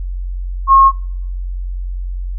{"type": "tone", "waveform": "sine", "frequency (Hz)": 1082, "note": "C#6", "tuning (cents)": -42, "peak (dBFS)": -4, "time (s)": [0.67, 0.92], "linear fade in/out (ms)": 50, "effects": ["noise-tail reverb RT60 0.6 s tail -22 dB re dry", "added 45 Hz sine -19 dBFS peak until 2.38 s"]}